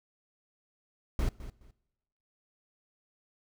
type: noise with echo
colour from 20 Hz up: brown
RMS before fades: -28 dBFS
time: 1.19-1.29 s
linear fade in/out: 2 ms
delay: 210 ms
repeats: 2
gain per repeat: -14 dB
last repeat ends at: 1.71 s
effects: noise-tail reverb RT60 1.0 s tail -22 dB re dry